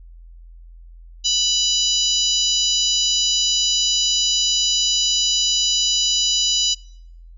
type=harmonic tone; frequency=987 Hz; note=B5; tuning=1 cent flat; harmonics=3 / 4 / 5 / 6 / 7; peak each=-21 / -22 / -23 / -24 / -24 dBFS; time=1.24-6.75 s; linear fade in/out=20 ms; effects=noise-tail reverb RT60 0.7 s tail -25 dB re dry + added 42 Hz sine -39 dBFS peak until 7.37 s